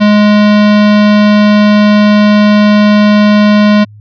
square tone, 208.8 Hz, G#3, 10 cents sharp, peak -4 dBFS, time 0-3.85 s, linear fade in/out 20 ms, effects added 105 Hz sine -31 dBFS peak until 4 s + resampled to 11025 Hz

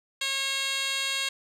10% pulse tone with band-pass filter, 544 Hz, C#5, 33 cents flat, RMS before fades -29 dBFS, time 0.21-1.29 s, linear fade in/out 5 ms, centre 4600 Hz, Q 1.6, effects none

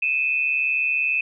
sine tone pair together, 2489 / 2629 Hz, D#7 / E7, 0 / -5 cents, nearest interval minor second, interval 95 cents, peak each -22 dBFS, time 0.02-1.21 s, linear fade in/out 5 ms, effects none

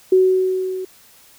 sine tone with level ramp, 373.7 Hz, F#4, 17 cents sharp, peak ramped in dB -8 to -24 dBFS, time 0.12-0.85 s, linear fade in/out 5 ms, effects white hiss -49 dBFS RMS until 1.38 s

